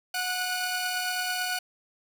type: tone cluster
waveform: sawtooth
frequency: 731 / 1471 / 2423 / 4449 Hz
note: F#5 / F#6 / D#7 / C#8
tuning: -21 / -11 / -47 / +5 cents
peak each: -29 / -27 / -35 / -34 dBFS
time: 0.14-1.59 s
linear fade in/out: 5 ms
effects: none